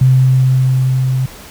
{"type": "tone with level ramp", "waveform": "sine", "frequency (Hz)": 130, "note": "C3", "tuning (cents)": -11, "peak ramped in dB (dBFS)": [-5, -12], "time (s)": [0.01, 1.26], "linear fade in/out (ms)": 5, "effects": ["pink hiss -35 dBFS RMS until 1.5 s"]}